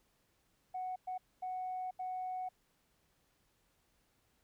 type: tone bursts at uneven times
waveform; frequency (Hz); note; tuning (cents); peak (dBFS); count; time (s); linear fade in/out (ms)
sine; 740; F#5; 0; -36; 4; 0.74-0.96 / 1.07-1.18 / 1.42-1.91 / 1.99-2.49; 10
effects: tanh soft clip ceiling -33 dBFS + pink hiss -75 dBFS RMS until 4.43 s